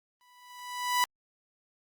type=tone with exponential growth; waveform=sawtooth; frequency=987.8 Hz; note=B5; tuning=in tune; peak=-18 dBFS; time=0.21-1.04 s; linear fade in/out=0 ms; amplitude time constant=180 ms; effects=Opus 32 kbps

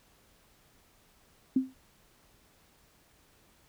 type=tone with exponential decay; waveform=sine; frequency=261.6 Hz; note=C4; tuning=in tune; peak=-19 dBFS; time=1.56-1.74 s; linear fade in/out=5 ms; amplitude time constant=37 ms; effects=pink hiss -64 dBFS RMS until 3.68 s

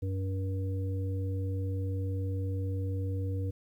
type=harmonic tone; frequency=95.5 Hz; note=G2; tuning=45 cents flat; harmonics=1 / 3 / 5; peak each=-30 / -41 / -42 dBFS; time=0.02-3.51 s; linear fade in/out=10 ms; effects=11-bit

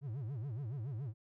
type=tone with vibrato; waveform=triangle; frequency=124.2 Hz; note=B2; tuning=10 cents sharp; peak=-36 dBFS; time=0.01-1.14 s; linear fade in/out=50 ms; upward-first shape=sine; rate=7.1 Hz; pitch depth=290 cents each way; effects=none

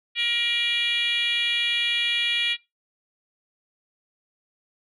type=tone with frequency modulation; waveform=sine; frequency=2861 Hz; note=F7; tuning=41 cents sharp; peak=-20 dBFS; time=0.15-2.57 s; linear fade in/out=50 ms; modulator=483 Hz; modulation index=1.6; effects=noise-tail reverb RT60 0.2 s tail -17 dB re dry + tanh soft clip ceiling -17 dBFS

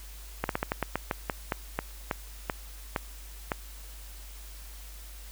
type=slowing click train; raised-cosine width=0.5 ms; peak=-12 dBFS; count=15; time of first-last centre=0.44-3.518 s; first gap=52 ms; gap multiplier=1.2; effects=added 50 Hz sine -43 dBFS peak until 5.31 s + white hiss -50 dBFS RMS until 5.31 s

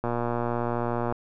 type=click train; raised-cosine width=1 ms; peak=-14 dBFS; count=130; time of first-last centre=0.04-1.124 s; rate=119 Hz; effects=none

